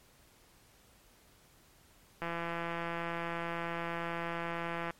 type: click train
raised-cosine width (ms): 0.5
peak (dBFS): -22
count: 455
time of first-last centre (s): 2.22-4.906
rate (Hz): 169
effects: pink hiss -63 dBFS RMS until 4.99 s + MP3 64 kbps